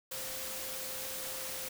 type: tone in noise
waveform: sine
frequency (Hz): 523.3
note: C5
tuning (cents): 0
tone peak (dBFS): -48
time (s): 0.11-1.69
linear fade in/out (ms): 10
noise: white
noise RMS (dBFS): -40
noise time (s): 0.11-1.69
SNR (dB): -11
effects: none